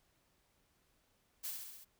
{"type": "noise with echo", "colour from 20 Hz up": "blue", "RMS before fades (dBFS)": -41, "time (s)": [1.43, 1.52], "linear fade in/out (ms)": 20, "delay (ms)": 66, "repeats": 5, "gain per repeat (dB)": -3, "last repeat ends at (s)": 1.85, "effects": ["pink hiss -75 dBFS RMS until 1.99 s"]}